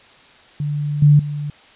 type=tone with level steps; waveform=sine; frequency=146.83 Hz; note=D3; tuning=in tune; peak=-19 / -7 / -22 dBFS; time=0.6-1.5 s; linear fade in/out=2 ms; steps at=1.02 / 1.19 s; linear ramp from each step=5 ms; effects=white hiss -47 dBFS RMS until 1.75 s + resampled to 8000 Hz